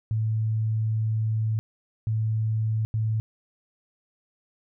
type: tone bursts at uneven times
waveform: sine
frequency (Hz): 110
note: A2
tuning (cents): 0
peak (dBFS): -22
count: 3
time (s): 0.11-1.59 / 2.07-2.85 / 2.94-3.2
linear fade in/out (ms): 0
effects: none